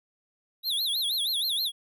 square tone with vibrato, 3736 Hz, A#7, 3 cents sharp, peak -26 dBFS, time 0.63-1.72 s, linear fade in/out 50 ms, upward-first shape sine, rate 6.3 Hz, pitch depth 220 cents each way, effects none

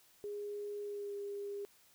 sine tone with pitch glide, 411.8 to 404.5 Hz, G#4 to G#4, -15 to -46 cents, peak -39 dBFS, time 0.24-1.65 s, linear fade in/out 0 ms, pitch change -31 cents, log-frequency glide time 0.83-1.14 s, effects white hiss -66 dBFS RMS until 1.94 s

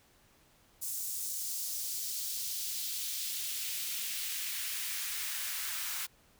white noise with high-pass filter sweep, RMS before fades -37 dBFS, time 0.81-6.07 s, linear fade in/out 20 ms, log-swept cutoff 7400 to 1300 Hz, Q 1.2, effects pink hiss -65 dBFS RMS until 6.39 s

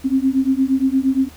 sine beating tone pair, 261.6 / 270.2 Hz, C4 / C#4, 0 / -44 cents, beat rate 8.6 Hz, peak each -17 dBFS, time 0.04-1.29 s, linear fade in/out 20 ms, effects added 75 Hz sine -44 dBFS peak until 1.36 s + pink hiss -45 dBFS RMS until 1.36 s

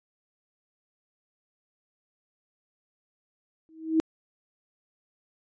sine tone with exponential growth, 320 Hz, D#4, 49 cents sharp, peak -16 dBFS, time 3.69-4 s, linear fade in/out 0 ms, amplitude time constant 67 ms, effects resampled to 16000 Hz

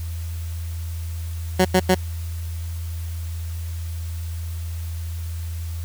15% pulse tone bursts, 185 Hz, F#3, in tune, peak -7 dBFS, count 3, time 1.59-1.949 s, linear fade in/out 10 ms, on 61 ms, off 88 ms, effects added 83 Hz sine -26 dBFS peak until 5.84 s + white hiss -44 dBFS RMS until 5.84 s

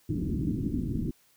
white low-pass noise, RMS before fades -30 dBFS, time 0.09-1.11 s, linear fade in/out 5 ms, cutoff 320 Hz, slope 48 dB/octave, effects white hiss -64 dBFS RMS until 1.36 s

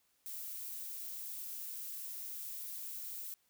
violet noise, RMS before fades -44 dBFS, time 0.26-3.34 s, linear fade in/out 0 ms, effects white hiss -75 dBFS RMS until 3.49 s

